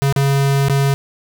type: tone with dropouts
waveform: square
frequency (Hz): 138.59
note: C#3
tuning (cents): 0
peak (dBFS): -13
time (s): 0.02-0.94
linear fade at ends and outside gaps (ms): 0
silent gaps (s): 0.125-0.162 / 0.684-0.697
effects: 8-bit